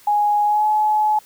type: tone with pitch glide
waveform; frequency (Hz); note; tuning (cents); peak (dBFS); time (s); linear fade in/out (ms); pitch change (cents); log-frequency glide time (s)
sine; 830.6 to 852; G#5 to G#5; 0 to +44; -14; 0.07-1.19; 5; +44; 0.45-0.66
effects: white hiss -49 dBFS RMS until 1.25 s